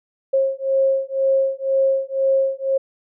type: beating tone pair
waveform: sine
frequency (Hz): 537 / 539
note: C5 / C#5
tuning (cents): +45 / -49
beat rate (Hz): 2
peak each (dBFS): -19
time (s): 0.33-2.78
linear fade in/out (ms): 10
effects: none